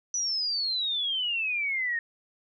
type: exponential sweep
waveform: sine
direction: down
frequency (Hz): 5980 to 1829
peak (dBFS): -26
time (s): 0.14-1.99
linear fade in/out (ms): 2
effects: none